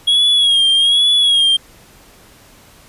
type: tone with vibrato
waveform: triangle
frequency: 3300 Hz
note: G#7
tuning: 12 cents flat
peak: -8 dBFS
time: 0.07-1.57 s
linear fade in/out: 10 ms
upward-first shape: sine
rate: 1.2 Hz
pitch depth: 63 cents each way
effects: pink hiss -45 dBFS RMS until 2.88 s + resampled to 32000 Hz